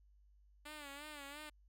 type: tone with vibrato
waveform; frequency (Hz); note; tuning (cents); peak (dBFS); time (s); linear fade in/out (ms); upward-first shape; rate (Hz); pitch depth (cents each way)
5% pulse; 291.1; D4; -15; -37; 0.65-1.5; 10; sine; 2.9; 82
effects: added 50 Hz sine -64 dBFS peak until 1.68 s